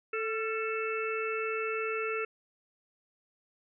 harmonic tone with a mistuned harmonic, 440 Hz, A4, in tune, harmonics 1 / 3 / 4 / 5 / 6, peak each -33 / -36 / -45 / -41 / -37 dBFS, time 0.13-2.25 s, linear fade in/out 5 ms, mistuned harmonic 3, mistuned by +48 cents, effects none

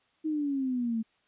sine exponential sweep, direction down, 317.5 to 220 Hz, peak -27 dBFS, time 0.24-1.03 s, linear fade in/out 20 ms, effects white hiss -69 dBFS RMS until 1.27 s + resampled to 8000 Hz

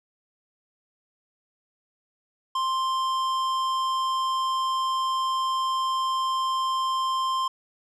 sine tone with tanh clipping, 1050 Hz, C6, 6 cents sharp, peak -25 dBFS, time 2.55-7.48 s, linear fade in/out 5 ms, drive 13 dB, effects none

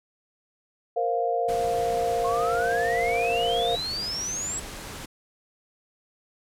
sine chord, Bb suspended second, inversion none, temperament equal, 466.2 / 523.3 / 698.5 Hz, Bb4 / C5 / F5, 0 / 0 / 0 cents, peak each -27 / -30 / -25 dBFS, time 0.96-3.76 s, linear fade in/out 10 ms
pink noise, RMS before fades -38 dBFS, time 1.48-5.06 s, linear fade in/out 10 ms
sine exponential sweep, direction up, 1062 to 7902 Hz, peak -28 dBFS, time 2.24-4.6 s, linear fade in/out 10 ms
effects low-pass 12000 Hz 12 dB/octave

